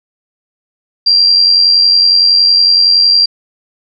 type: tone with amplitude modulation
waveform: sine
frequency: 4739 Hz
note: D8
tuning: 15 cents sharp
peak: -3 dBFS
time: 1.06-3.26 s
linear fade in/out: 10 ms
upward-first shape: sine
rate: 90.8 Hz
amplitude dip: 45%
effects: none